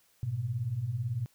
sine beating tone pair, 104.5 / 122.5 Hz, G#2 / B2, +11 / -14 cents, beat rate 18 Hz, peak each -36 / -31 dBFS, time 0.23-1.26 s, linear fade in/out 0 ms, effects white hiss -67 dBFS RMS until 1.34 s

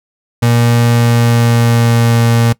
35% pulse tone with pitch glide, 118.4 to 116.7 Hz, A#2 to A#2, +27 to +2 cents, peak -6 dBFS, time 0.42-2.53 s, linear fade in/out 10 ms, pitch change -25 cents, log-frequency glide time 0.89-2.23 s, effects noise-tail reverb RT60 0.1 s tail -21 dB re dry

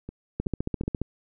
two click trains, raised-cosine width 3 ms, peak -23 / -14 dBFS, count 3 / 10, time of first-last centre 0.09-0.836 / 0.4-1.016 s, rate 2.68 / 14.6 Hz, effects none

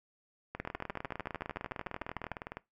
two click trains, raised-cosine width 0.5 ms, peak -24 / -21 dBFS, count 41 / 24, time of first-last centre 0.55-2.57 / 0.6-2.316 s, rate 19.8 / 13.4 Hz, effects noise-tail reverb RT60 0.2 s tail -20 dB re dry

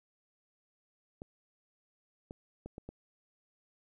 clicks, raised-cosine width 2 ms, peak -30 dBFS, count 5, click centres 1.219 / 2.309 / 2.66 / 2.781 / 2.89 s, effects 12-bit

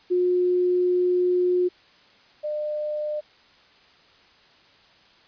sine tone pair in turn, 359.6 / 601.8 Hz, F#4 / D5, -49 / +42 cents, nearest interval major sixth, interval 891 cents, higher second, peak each -18 / -25 dBFS, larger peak first, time 0.1-1.69 / 2.43-3.21 s, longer first, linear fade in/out 20 ms, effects white hiss -55 dBFS RMS until 5.27 s + resampled to 11025 Hz

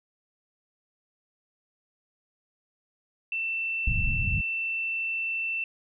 sine tone, 2677 Hz, E7, 26 cents sharp, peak -27 dBFS, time 3.32-5.64 s, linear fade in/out 2 ms
pink low-pass noise, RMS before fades -27 dBFS, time 3.87-4.41 s, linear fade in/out 5 ms, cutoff 160 Hz, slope 24 dB/octave
effects none

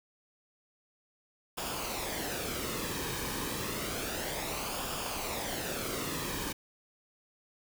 pink noise with flanger, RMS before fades -36 dBFS, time 1.57-6.53 s, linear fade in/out 10 ms, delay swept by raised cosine 0.49 to 1.48 ms, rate 0.3 Hz, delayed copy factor -0.55, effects none

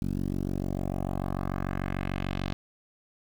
10% pulse tone with low-pass filter sweep, 46.75 Hz, F#1, 19 cents sharp, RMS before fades -31 dBFS, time 0.02-2.53 s, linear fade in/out 0 ms, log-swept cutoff 240 to 4100 Hz, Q 1.5, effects 8-bit

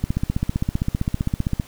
click train, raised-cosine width 5 ms, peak -8 dBFS, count 25, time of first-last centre 0.04-1.598 s, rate 15.4 Hz, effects pink hiss -46 dBFS RMS until 1.67 s

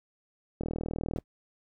click train, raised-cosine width 2 ms, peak -19 dBFS, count 24, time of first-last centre 0.61-1.186 s, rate 39.9 Hz
brown noise with exponential decay, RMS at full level -39 dBFS, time 1.16-1.24 s, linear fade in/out 1 ms, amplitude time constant 16 ms
effects none

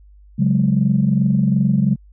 sine chord, C# suspended fourth, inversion none, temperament equal, 138.59 / 185 / 207.7 Hz, C#3 / F#3 / G#3, 0 / 0 / 0 cents, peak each -17 dBFS, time 0.38-1.96 s, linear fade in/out 20 ms, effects tanh soft clip ceiling -4 dBFS + added 50 Hz sine -43 dBFS peak until 2.12 s

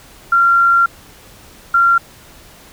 sine tone pair in turn, 1378 / 1378 Hz, F6 / F6, -24 / -24 cents, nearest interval unison, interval 0 cents, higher neither, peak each -8 dBFS, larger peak neither, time 0.32-0.86 / 1.74-1.98 s, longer first, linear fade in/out 5 ms, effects pink hiss -42 dBFS RMS until 2.72 s

